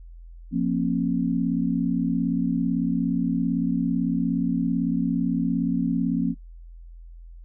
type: chord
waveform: sine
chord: Bb minor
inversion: second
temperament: equal with one note detuned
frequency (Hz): 174.61 / 233.1 / 270.7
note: F3 / Bb3 / Db4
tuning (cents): 0 / 0 / -41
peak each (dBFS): -25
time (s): 0.51-6.35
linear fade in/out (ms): 50
effects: noise-tail reverb RT60 0.1 s tail -20 dB re dry + added 42 Hz sine -40 dBFS peak until 7.44 s